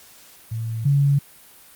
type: tone pair in turn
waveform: sine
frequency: 113 / 141.06 Hz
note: A2 / C#3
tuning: +47 / +31 cents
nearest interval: major third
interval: 384 cents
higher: second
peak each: -24 / -14 dBFS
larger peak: second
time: 0.51-0.85 / 0.85-1.19 s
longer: neither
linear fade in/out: 10 ms
effects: white hiss -48 dBFS RMS until 1.75 s + Opus 48 kbps